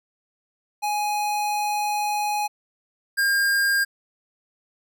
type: tone pair in turn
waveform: square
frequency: 834 / 1609.3 Hz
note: G#5 / G6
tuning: +7 / +45 cents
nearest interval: major seventh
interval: 1138 cents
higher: second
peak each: -23 / -19 dBFS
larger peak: second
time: 0.82-2.48 / 3.17-3.85 s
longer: first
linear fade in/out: 20 ms
effects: none